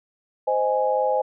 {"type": "chord", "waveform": "sine", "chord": "Ab major", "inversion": "first", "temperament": "just", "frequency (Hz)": [519.1, 623, 830.6], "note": ["C5", "Eb5", "Ab5"], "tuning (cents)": [-14, 2, 0], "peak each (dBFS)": [-22, -25, -23], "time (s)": [0.47, 1.22], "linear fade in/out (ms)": 10, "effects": []}